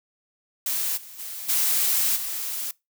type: noise with level steps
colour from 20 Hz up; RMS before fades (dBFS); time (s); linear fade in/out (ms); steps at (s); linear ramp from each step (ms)
blue; -26 / -43 / -35 / -22 / -30; 0.66-2.71; 2; 0.96 / 1.18 / 1.48 / 2.15; 20
effects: noise-tail reverb RT60 0.2 s tail -22 dB re dry